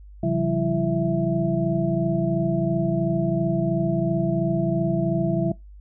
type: tone cluster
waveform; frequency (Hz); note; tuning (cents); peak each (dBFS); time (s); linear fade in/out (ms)
sine; 134.2 / 166.9 / 189.8 / 335.1 / 660; C3 / E3 / F#3 / E4 / E5; +44 / +22 / +44 / +29 / +2; -26; 0.23-5.52; 5
effects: noise-tail reverb RT60 0.2 s tail -23 dB re dry + added 50 Hz sine -41 dBFS peak until 5.8 s